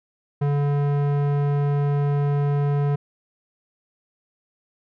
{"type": "tone with low-pass filter", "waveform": "square", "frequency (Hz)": 143.5, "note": "D3", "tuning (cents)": -40, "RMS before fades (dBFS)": -21, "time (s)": [0.41, 2.96], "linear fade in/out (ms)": 10, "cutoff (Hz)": 1200, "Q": 0.51, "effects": []}